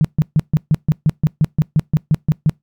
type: tone bursts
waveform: sine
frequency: 153.7 Hz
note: D#3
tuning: 21 cents flat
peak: -9 dBFS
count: 15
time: 0.01-2.495 s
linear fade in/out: 0 ms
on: 35 ms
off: 140 ms
effects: noise-tail reverb RT60 0.2 s tail -25 dB re dry